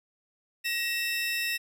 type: tone pair together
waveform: 30% pulse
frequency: 1891.4 / 2664 Hz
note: A#6 / E7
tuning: +25 / +18 cents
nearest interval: tritone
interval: 593 cents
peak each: -29 / -27 dBFS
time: 0.64-1.58 s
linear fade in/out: 20 ms
effects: none